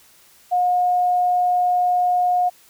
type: tone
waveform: sine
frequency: 719 Hz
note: F#5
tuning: 50 cents flat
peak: -15 dBFS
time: 0.51-2.5 s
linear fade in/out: 20 ms
effects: white hiss -52 dBFS RMS until 2.69 s